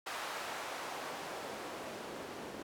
white noise with band-pass filter sweep, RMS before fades -43 dBFS, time 0.06-2.63 s, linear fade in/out 10 ms, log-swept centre 990 to 310 Hz, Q 0.92, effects none

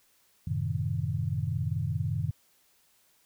sine chord, F# diminished seventh, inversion none, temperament equal, 92.5 / 110 / 130.81 / 155.56 Hz, F#2 / A2 / C3 / Eb3, 0 / 0 / 0 / 0 cents, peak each -33 dBFS, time 0.47-2.31 s, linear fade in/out 5 ms, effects white hiss -66 dBFS RMS until 3.25 s

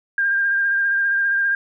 sine tone with vibrato, 1600 Hz, G6, 35 cents sharp, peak -16 dBFS, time 0.18-1.55 s, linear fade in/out 2 ms, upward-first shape sine, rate 15 Hz, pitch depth 21 cents each way, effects none

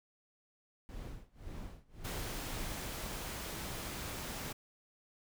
brown noise with tremolo, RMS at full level -42 dBFS, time 0.89-2.72 s, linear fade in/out 0 ms, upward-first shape sine, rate 1.8 Hz, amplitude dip 95%
pink noise, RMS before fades -42 dBFS, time 2.04-4.53 s, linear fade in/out 10 ms
effects none

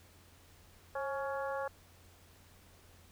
harmonic tone with a mistuned harmonic, 279.5 Hz, C#4, 14 cents sharp, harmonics 2 / 3 / 4 / 5 / 6, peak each -37 / -41 / -43 / -45 / -47 dBFS, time 0.95-1.68 s, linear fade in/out 5 ms, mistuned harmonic 2, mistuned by -51 cents, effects added 87 Hz sine -62 dBFS peak until 3.11 s + pink hiss -62 dBFS RMS until 3.11 s

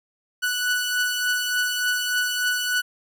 sawtooth beating tone pair, 1480 / 1483.4 Hz, F#6 / F#6, 0 / +4 cents, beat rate 3.4 Hz, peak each -19 / -25 dBFS, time 0.42-2.82 s, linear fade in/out 20 ms, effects none

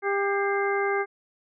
harmonic tone with a mistuned harmonic, 398.8 Hz, G4, 30 cents sharp, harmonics 1 / 2 / 3 / 4 / 5, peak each -25 / -30 / -32 / -31 / -32 dBFS, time 0.02-1.06 s, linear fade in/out 50 ms, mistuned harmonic 5, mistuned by +79 cents, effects none

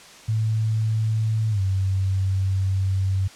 sine tone with pitch glide, 110 to 95.76 Hz, A2 to G2, 0 to -40 cents, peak -19 dBFS, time 0.28-3.28 s, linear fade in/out 10 ms, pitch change -240 cents, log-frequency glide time 1.5-1.61 s, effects white hiss -45 dBFS RMS until 3.35 s + low-pass 7000 Hz 12 dB/octave

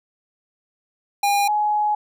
square / sine tone pair in turn, 810 / 840.8 Hz, G#5 / G#5, -43 / +21 cents, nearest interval minor second, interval 64 cents, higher second, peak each -17 dBFS, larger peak neither, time 1.23-1.48 / 1.48-1.95 s, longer second, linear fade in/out 5 ms, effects none

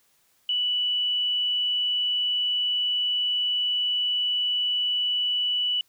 sine tone, 2960 Hz, F#7, in tune, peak -22 dBFS, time 0.49-5.81 s, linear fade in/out 2 ms, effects white hiss -65 dBFS RMS until 5.88 s

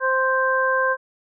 harmonic tone, 523.3 Hz, C5, in tune, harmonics 1 / 2 / 3, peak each -22 / -22 / -21 dBFS, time 0-0.97 s, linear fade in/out 50 ms, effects none

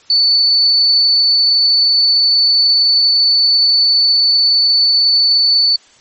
sine tone, 4487 Hz, C#8, 20 cents sharp, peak -8 dBFS, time 0.1-5.76 s, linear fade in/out 2 ms, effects white hiss -47 dBFS RMS until 6 s + MP3 32 kbps

